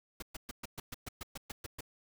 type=noise bursts; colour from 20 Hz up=pink; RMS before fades=-42 dBFS; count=12; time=0.2-1.808 s; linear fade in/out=5 ms; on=24 ms; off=120 ms; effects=none